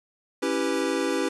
square chord, C# half-diminished seventh, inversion none, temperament equal, 277.2 / 329.6 / 392 / 493.9 Hz, C#4 / E4 / G4 / B4, 0 / 0 / 0 / 0 cents, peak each -30 dBFS, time 0.42-1.29 s, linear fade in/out 10 ms, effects resampled to 24000 Hz + 8-bit

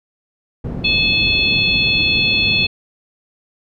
white low-pass noise, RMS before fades -25 dBFS, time 0.64-2.67 s, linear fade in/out 5 ms, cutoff 240 Hz, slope 12 dB/octave
harmonic tone, 861 Hz, A5, 38 cents flat, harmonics 3 / 4 / 5, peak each -15 / -19 / -20 dBFS, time 0.84-2.67 s, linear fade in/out 10 ms
effects none

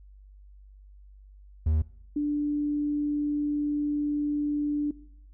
triangle / sine tone pair in turn, 77.78 / 293.7 Hz, D#2 / D4, 0 / 0 cents, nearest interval octave + major seventh, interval 2300 cents, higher second, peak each -19 / -24 dBFS, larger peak first, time 1.66-1.82 / 2.16-4.91 s, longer second, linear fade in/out 5 ms, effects noise-tail reverb RT60 0.7 s tail -20 dB re dry + added 49 Hz sine -48 dBFS peak until 5.33 s

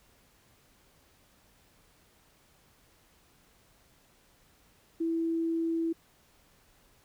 sine tone, 329.6 Hz, E4, in tune, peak -27 dBFS, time 5-5.93 s, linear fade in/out 10 ms, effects pink hiss -64 dBFS RMS until 7.04 s

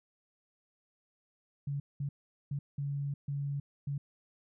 sine tone bursts at uneven times, 141.4 Hz, C#3, 35 cents sharp, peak -32 dBFS, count 6, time 1.67-1.8 / 2-2.09 / 2.51-2.59 / 2.78-3.14 / 3.28-3.6 / 3.87-3.98 s, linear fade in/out 5 ms, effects none

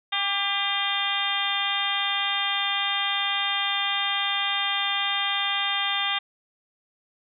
harmonic tone with a mistuned harmonic, 400.1 Hz, G4, 35 cents sharp, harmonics 2 / 3 / 4 / 5 / 6 / 7 / 8 / 9, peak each -32 / -32 / -34 / -31 / -34 / -34 / -29 / -29 dBFS, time 0.12-6.19 s, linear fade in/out 10 ms, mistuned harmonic 3, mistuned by -30 cents, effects none

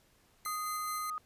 5% pulse tone with tremolo, 2065 Hz, C7, 23 cents flat, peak -28 dBFS, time 0.45-1.1 s, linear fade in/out 2 ms, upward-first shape square, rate 4.7 Hz, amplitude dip 25%
sine tone, 1244.5 Hz, D#6, in tune, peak -35 dBFS, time 0.46-1.18 s, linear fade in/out 0 ms
effects pink hiss -67 dBFS RMS until 1.25 s + resampled to 32000 Hz

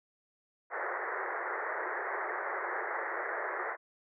white band-pass noise, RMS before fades -36 dBFS, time 0.7-3.77 s, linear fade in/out 50 ms, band 350 to 2000 Hz, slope 96 dB/octave, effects none

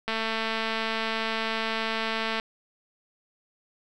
click train, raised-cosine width 0.3 ms, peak -13 dBFS, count 518, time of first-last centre 0.08-2.398 s, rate 223 Hz, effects none

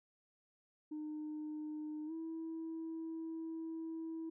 sine tone with pitch glide, 305 to 325 Hz, D#4 to E4, -34 to -24 cents, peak -39 dBFS, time 0.91-4.3 s, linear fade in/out 10 ms, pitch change +110 cents, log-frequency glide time 2.06-2.12 s, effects tanh soft clip ceiling -38 dBFS

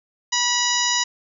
harmonic tone with a mistuned harmonic, 973 Hz, B5, 26 cents flat, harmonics 1 / 2 / 3 / 4 / 5 / 6 / 7, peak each -26 / -26 / -26 / -26 / -26 / -26 / -26 dBFS, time 0.32-1.04 s, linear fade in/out 10 ms, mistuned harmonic 5, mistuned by +48 cents, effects none

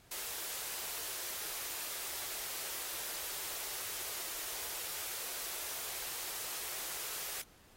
white high-pass noise, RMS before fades -41 dBFS, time 0.11-7.42 s, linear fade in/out 5 ms, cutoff 330 Hz, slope 48 dB/octave, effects pink hiss -63 dBFS RMS until 7.76 s + AAC 48 kbps

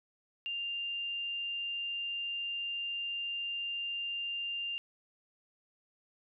sine tone, 2794 Hz, F7, in tune, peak -34 dBFS, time 0.46-4.78 s, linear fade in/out 0 ms, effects none

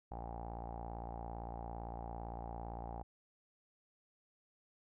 sawtooth tone with low-pass filter, 57.7 Hz, A#1, 17 cents flat, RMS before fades -45 dBFS, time 0.11-3.03 s, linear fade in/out 5 ms, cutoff 800 Hz, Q 8.9, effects none

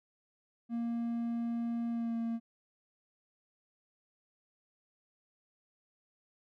triangle tone with pitch glide, 233.7 to 230 Hz, A#3 to A#3, +5 to -23 cents, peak -30 dBFS, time 0.69-2.4 s, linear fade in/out 50 ms, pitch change -28 cents, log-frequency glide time 1.9-2.16 s, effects none

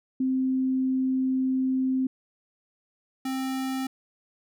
sine / square tone pair in turn, 260.9 / 263.5 Hz, C4 / C4, -5 / +12 cents, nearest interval unison, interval 17 cents, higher second, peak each -22 / -28 dBFS, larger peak first, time 0.2-2.07 / 3.25-3.87 s, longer first, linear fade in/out 5 ms, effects none

